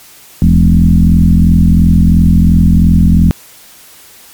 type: tone with frequency modulation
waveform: sine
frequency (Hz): 123.47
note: B2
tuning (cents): 0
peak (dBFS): -3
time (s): 0.42-3.31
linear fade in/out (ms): 0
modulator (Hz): 42.9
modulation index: 2.4
effects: white hiss -38 dBFS RMS until 4.33 s + MP3 96 kbps